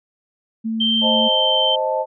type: tone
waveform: sine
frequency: 223.5 Hz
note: A3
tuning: 27 cents sharp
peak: -20 dBFS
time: 0.64-1.29 s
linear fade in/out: 20 ms
type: tone with pitch glide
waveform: sine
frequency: 3136 to 3114 Hz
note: G7 to G7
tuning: 0 to -12 cents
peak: -16 dBFS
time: 0.8-1.76 s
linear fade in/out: 10 ms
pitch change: -12 cents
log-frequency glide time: 1.01-1.6 s
type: chord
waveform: sine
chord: A diminished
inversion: first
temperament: equal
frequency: 523.3 / 622.3 / 880 Hz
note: C5 / Eb5 / A5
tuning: 0 / 0 / 0 cents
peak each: -22 dBFS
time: 1.01-2.06 s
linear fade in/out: 50 ms
effects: none